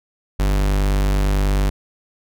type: tone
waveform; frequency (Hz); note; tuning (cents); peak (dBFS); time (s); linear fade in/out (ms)
45% pulse; 49.2; G1; +7; -15; 0.39-1.7; 10
effects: none